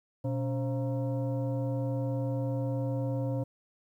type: tone with frequency modulation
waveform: sine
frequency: 123.47 Hz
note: B2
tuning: in tune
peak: -28 dBFS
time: 0.24-3.44 s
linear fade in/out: 10 ms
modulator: 406 Hz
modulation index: 0.93
effects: 11-bit